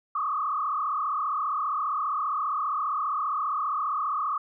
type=tone with frequency modulation; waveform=sine; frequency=1183 Hz; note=D6; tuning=12 cents sharp; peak=-25 dBFS; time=0.15-4.38 s; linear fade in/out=5 ms; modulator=35 Hz; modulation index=2.5; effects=none